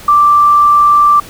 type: tone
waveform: sine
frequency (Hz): 1174.7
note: D6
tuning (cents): 0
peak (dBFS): -4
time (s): 0.08-1.2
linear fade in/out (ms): 5
effects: pink hiss -33 dBFS RMS until 1.29 s